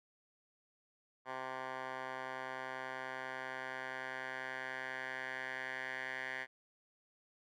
10% pulse tone with band-pass filter sweep, 130.3 Hz, C3, 7 cents flat, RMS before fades -43 dBFS, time 1.25-6.47 s, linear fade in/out 50 ms, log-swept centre 1200 to 1800 Hz, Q 3.4, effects none

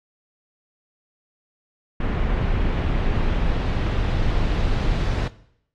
brown noise with low-pass filter sweep, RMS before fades -21 dBFS, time 2-5.28 s, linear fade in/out 5 ms, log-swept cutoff 2400 to 4700 Hz, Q 1.1, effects noise-tail reverb RT60 0.7 s tail -18 dB re dry + AAC 48 kbps

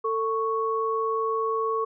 sine tone pair together, 447.2 / 1108.7 Hz, A4 / C#6, +28 / 0 cents, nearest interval octave + major third, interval 1572 cents, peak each -26 dBFS, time 0.04-1.85 s, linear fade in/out 10 ms, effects none

